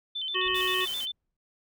sine tone with vibrato, 3296 Hz, G#7, 14 cents flat, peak -30 dBFS, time 0.15-1.12 s, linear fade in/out 10 ms, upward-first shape square, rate 7.6 Hz, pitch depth 120 cents each way
harmonic tone, 370 Hz, F#4, in tune, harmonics 1 / 3 / 5 / 7 / 8, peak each -32 / -32 / -32 / -32 / -32 dBFS, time 0.34-0.86 s, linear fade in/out 20 ms
brown noise with exponential decay, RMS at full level -46 dBFS, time 0.45-1.37 s, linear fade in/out 2 ms, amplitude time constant 200 ms
white noise, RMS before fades -41 dBFS, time 0.54-1.06 s, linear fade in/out 20 ms
effects none

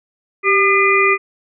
harmonic tone with a mistuned harmonic, 403.7 Hz, G#4, 49 cents flat, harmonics 1 / 3 / 5 / 6, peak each -16 / -16 / -16 / -16 dBFS, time 0.43-1.18 s, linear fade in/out 50 ms, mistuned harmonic 1, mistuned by -59 cents, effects none

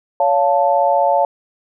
sine chord, Db augmented, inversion none, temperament equal with one note detuned, 563.1 / 698.5 / 880 Hz, Db5 / F5 / A5, +27 / 0 / 0 cents, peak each -16 dBFS, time 0.2-1.25 s, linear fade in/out 2 ms, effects none

